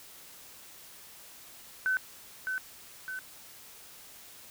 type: tone with echo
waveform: sine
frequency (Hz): 1519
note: F#6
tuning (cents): +45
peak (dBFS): -25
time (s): 1.86-1.97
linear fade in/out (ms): 0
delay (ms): 610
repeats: 2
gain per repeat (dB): -5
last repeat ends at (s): 3.19
effects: white hiss -51 dBFS RMS until 4.5 s